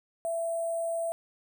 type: tone with sample-and-hold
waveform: sine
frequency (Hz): 668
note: E5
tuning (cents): +23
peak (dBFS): -28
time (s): 0.25-1.12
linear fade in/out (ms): 0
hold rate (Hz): 8820
effects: none